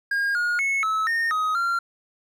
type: tone with pitch steps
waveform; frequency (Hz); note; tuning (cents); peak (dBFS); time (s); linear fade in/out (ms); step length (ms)
triangle; 1622 / 1435 / 2194 / 1298 / 1836 / 1259 / 1380; G#6 / F6 / C#7 / E6 / A#6 / D#6 / F6; -41 / +47 / -18 / -27 / -27 / +20 / -21; -19; 0.11-1.79; 5; 240
effects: none